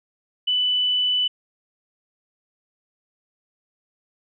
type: tone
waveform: sine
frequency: 2987 Hz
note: F#7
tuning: 16 cents sharp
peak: -18 dBFS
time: 0.47-1.28 s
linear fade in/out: 10 ms
effects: none